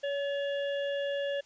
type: harmonic tone with a mistuned harmonic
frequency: 563 Hz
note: C#5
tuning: 27 cents sharp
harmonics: 1 / 3 / 5 / 6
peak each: -30 / -40 / -44 / -46 dBFS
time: 0.03-1.41 s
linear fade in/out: 10 ms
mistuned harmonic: 3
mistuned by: +26 cents
effects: white hiss -61 dBFS RMS until 1.45 s + resampled to 16000 Hz